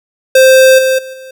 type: tone with level steps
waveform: square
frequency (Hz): 523.3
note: C5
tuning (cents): 0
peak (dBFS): -3 / -9 / -25 / -29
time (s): 0.35-1.31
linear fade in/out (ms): 5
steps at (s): 0.78 / 0.98 / 1.13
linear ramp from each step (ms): 10
effects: none